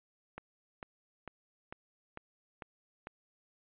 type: click train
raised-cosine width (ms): 0.5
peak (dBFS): -27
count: 7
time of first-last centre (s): 0.38-3.071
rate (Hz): 2.23
effects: resampled to 8000 Hz